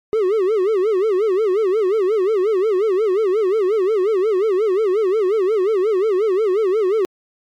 triangle tone with vibrato, 403.7 Hz, G#4, 49 cents flat, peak -12 dBFS, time 0.13-7.05 s, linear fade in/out 0 ms, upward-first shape sine, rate 5.6 Hz, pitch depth 190 cents each way, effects MP3 96 kbps

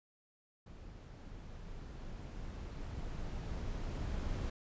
brown noise with level ramp, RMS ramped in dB -51 to -37 dBFS, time 0.66-4.5 s, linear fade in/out 5 ms, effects resampled to 16000 Hz

